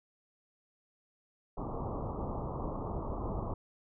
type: low-pass noise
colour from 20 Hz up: pink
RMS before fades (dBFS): -37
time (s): 1.57-3.54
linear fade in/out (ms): 5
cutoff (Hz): 1200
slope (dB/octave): 96
effects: none